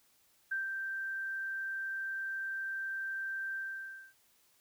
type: tone with ADSR envelope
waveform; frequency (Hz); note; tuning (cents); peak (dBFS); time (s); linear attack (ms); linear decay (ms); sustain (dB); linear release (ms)
sine; 1568; G6; 0; -31; 0.51-4.14; 10; 150; -4; 590
effects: white hiss -69 dBFS RMS until 4.6 s